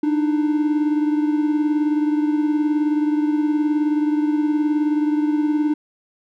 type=beating tone pair; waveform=triangle; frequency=298.6 / 317.6 Hz; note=D4 / D#4; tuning=+29 / +36 cents; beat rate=19 Hz; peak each=-15 / -23 dBFS; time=0.03-5.74 s; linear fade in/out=5 ms; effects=none